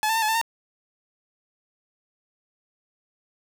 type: tone with pitch steps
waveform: sawtooth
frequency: 858 / 891 / 904 / 857 / 891 / 914 Hz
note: A5 / A5 / A5 / A5 / A5 / A#5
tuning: -44 / +22 / +47 / -46 / +22 / -34 cents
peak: -17 dBFS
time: 0.03-0.414 s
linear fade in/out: 0 ms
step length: 64 ms
effects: 8-bit